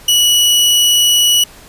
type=tone; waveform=sawtooth; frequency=2936 Hz; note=F#7; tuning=14 cents flat; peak=-5 dBFS; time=0.08-1.44 s; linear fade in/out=5 ms; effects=pink hiss -39 dBFS RMS until 1.68 s + resampled to 32000 Hz